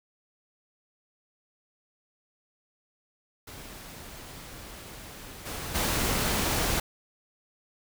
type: noise with level steps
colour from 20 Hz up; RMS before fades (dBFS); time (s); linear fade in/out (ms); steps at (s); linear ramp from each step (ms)
pink; -44 / -36 / -27; 3.47-6.8; 5; 5.45 / 5.74; 20
effects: none